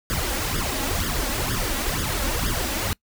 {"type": "noise with flanger", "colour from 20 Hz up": "pink", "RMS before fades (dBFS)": -25, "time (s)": [0.1, 2.93], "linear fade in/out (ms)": 0, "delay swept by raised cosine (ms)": [0.59, 3.69], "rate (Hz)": 2.1, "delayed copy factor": 0.8, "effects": ["noise-tail reverb RT60 0.1 s tail -24 dB re dry"]}